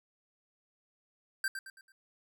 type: tone with echo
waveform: square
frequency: 1568 Hz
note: G6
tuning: in tune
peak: -30 dBFS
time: 1.44-1.48 s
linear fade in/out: 2 ms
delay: 110 ms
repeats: 4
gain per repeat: -8 dB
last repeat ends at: 1.92 s
effects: none